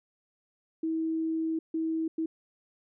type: tone bursts at uneven times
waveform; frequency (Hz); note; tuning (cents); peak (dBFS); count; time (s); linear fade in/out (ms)
sine; 322.4; E4; -38; -27; 3; 0.83-1.59 / 1.74-2.08 / 2.18-2.26; 5
effects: none